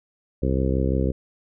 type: harmonic tone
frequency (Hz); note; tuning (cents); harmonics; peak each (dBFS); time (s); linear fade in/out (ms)
65.9; C2; +13; 1 / 2 / 3 / 4 / 5 / 6 / 7 / 8; -23 / -26 / -28 / -29 / -30 / -31 / -31 / -32; 0.42-1.12; 10
effects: none